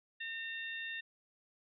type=harmonic tone; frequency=911 Hz; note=A#5; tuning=40 cents flat; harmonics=2 / 3 / 4; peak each=-41 / -45 / -47 dBFS; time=0.2-1.01 s; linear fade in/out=10 ms; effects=none